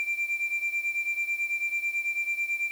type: beating tone pair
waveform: sine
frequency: 2360 / 2369.1 Hz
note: D7 / D7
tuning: +8 / +15 cents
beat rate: 9.1 Hz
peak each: -27 / -30 dBFS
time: 0-2.71 s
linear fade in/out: 0 ms
effects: tanh soft clip ceiling -22 dBFS + 8-bit